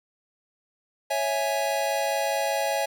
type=chord; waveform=square; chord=C# minor; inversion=none; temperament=equal; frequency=554.4 / 659.3 / 830.6 Hz; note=C#5 / E5 / G#5; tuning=0 / 0 / 0 cents; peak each=-29 dBFS; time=1.1-2.86 s; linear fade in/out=10 ms; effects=none